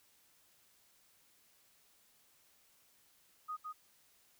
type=tone with echo; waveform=sine; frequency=1244.5 Hz; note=D#6; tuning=in tune; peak=-38 dBFS; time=3.48-3.57 s; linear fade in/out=20 ms; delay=160 ms; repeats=1; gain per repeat=-3 dB; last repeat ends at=3.73 s; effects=white hiss -69 dBFS RMS until 4.39 s